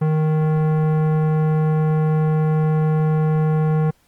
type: tone with tanh clipping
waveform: sine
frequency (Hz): 155.56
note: D#3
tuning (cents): 0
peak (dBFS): -17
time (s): 0.01-3.91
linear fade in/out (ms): 10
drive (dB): 16
effects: pink hiss -60 dBFS RMS until 4.07 s + Opus 24 kbps